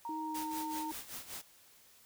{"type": "tone with pitch glide", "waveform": "sine", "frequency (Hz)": [932.3, 913.1], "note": ["A#5", "A#5"], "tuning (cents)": [0, -36], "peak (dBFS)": -38, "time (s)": [0.05, 0.91], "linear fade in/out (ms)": 2, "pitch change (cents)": -36, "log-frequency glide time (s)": [0.34, 0.52]}
{"type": "tone with vibrato", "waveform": "sine", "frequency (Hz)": 313.6, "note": "D#4", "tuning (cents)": 14, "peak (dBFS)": -40, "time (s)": [0.09, 0.92], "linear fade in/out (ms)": 2, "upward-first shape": "sine", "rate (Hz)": 2.6, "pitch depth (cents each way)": 11}
{"type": "noise with tremolo", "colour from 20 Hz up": "white", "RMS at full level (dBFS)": -43, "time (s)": [0.34, 1.42], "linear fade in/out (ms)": 10, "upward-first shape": "sine", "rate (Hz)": 5.2, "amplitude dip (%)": 75}
{"effects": ["white hiss -62 dBFS RMS until 2.05 s"]}